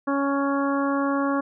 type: harmonic tone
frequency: 278.5 Hz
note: C#4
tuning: 8 cents sharp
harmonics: 1 / 2 / 3 / 4 / 5 / 6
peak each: -23 / -28 / -33 / -28 / -33 / -37 dBFS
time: 0.07-1.41 s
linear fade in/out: 10 ms
effects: none